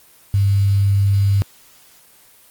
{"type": "tone with quantisation", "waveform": "sine", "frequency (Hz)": 99.3, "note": "G2", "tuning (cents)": 23, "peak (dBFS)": -12, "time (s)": [0.34, 1.42], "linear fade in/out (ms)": 0, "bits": 6, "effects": ["white hiss -49 dBFS RMS until 2.5 s", "Opus 24 kbps"]}